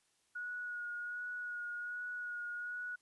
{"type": "tone with vibrato", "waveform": "sine", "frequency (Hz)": 1452, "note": "F#6", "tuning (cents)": -33, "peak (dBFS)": -39, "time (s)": [0.35, 2.96], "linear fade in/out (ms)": 10, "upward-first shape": "sine", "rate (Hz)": 1.3, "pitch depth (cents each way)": 18, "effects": ["white hiss -75 dBFS RMS until 3.01 s", "resampled to 24000 Hz"]}